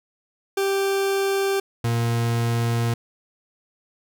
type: tone pair in turn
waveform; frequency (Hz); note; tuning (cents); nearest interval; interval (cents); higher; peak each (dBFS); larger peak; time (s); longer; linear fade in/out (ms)
40% pulse; 392 / 117.01; G4 / A#2; 0 / +7; octave + major sixth; 2093; first; -19; neither; 0.57-1.6 / 1.84-2.94; second; 5
effects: none